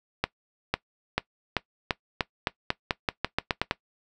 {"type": "accelerating click train", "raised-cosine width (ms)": 0.3, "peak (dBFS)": -7, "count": 15, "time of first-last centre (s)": [0.24, 3.711], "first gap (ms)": 500, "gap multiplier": 0.88, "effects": ["noise-tail reverb RT60 0.1 s tail -19 dB re dry"]}